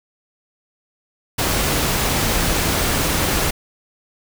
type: noise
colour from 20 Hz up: pink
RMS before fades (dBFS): -19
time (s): 1.38-3.51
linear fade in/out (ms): 10
effects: none